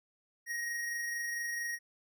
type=tone with amplitude modulation; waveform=square; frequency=1881 Hz; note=A#6; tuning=15 cents sharp; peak=-34 dBFS; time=0.46-1.79 s; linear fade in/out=50 ms; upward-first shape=sine; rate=24.4 Hz; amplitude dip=25%; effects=none